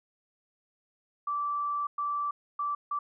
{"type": "tone bursts at uneven times", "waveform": "sine", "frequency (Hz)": 1164, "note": "D6", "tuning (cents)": -16, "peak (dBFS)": -28, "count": 4, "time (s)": [[1.27, 1.87], [1.98, 2.31], [2.59, 2.75], [2.91, 2.99]], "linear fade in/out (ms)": 5, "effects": []}